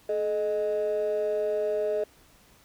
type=ring-modulated tone; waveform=triangle; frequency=523.3 Hz; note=C5; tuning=in tune; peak=-18 dBFS; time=0.09-2.04 s; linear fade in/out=5 ms; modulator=96.2 Hz; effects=tanh soft clip ceiling -20 dBFS + pink hiss -58 dBFS RMS until 2.64 s